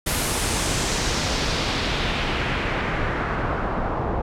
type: noise with low-pass filter sweep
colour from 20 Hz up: pink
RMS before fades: -24 dBFS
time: 0.06-4.22 s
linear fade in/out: 10 ms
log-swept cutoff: 12000 to 860 Hz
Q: 1.5
effects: none